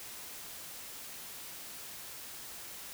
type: silence
effects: white hiss -46 dBFS RMS until 2.93 s